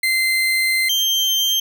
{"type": "tone pair in turn", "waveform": "35% pulse", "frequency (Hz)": [2075, 3149], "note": ["C7", "G7"], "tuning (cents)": [-15, 7], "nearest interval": "perfect fifth", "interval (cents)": 722, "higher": "second", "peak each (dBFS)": -14, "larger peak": "neither", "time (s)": [[0.03, 0.89], [0.89, 1.6]], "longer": "first", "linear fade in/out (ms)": 5, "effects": []}